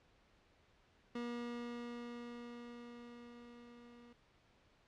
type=tone with level ramp; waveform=30% pulse; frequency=239.1 Hz; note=A#3; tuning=44 cents sharp; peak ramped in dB=-37 to -55 dBFS; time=1.15-4.13 s; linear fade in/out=5 ms; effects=pink hiss -70 dBFS RMS until 4.87 s + low-pass 4000 Hz 12 dB/octave